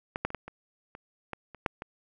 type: clicks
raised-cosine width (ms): 0.5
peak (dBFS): -16 / -12 / -25 / -18 / -26 / -28 / -20 / -30 / -11 / -22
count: 10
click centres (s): 0.159 / 0.25 / 0.304 / 0.347 / 0.48 / 0.951 / 1.333 / 1.547 / 1.662 / 1.821
effects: none